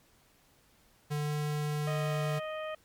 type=tone with pitch glide; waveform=square; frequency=148.3 to 149.16 Hz; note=D3 to D3; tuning=+17 to +27 cents; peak=-31 dBFS; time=1.1-2.4 s; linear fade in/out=20 ms; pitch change=+10 cents; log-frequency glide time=1.2-1.32 s
type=harmonic tone; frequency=622.3 Hz; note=D#5; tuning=in tune; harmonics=1 / 2 / 3 / 4 / 5; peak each=-36 / -42 / -46 / -48 / -50 dBFS; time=1.87-2.75 s; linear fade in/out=5 ms
effects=pink hiss -65 dBFS RMS until 2.84 s + MP3 96 kbps